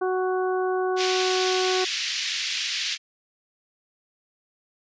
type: harmonic tone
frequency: 371.1 Hz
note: F#4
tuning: 5 cents sharp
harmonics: 1 / 2 / 3 / 4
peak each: -23 / -29 / -33 / -35 dBFS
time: 0.01-1.85 s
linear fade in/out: 10 ms
type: band-pass noise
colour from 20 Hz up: white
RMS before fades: -28 dBFS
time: 0.96-2.98 s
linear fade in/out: 50 ms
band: 2000 to 5300 Hz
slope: 24 dB/octave
effects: resampled to 16000 Hz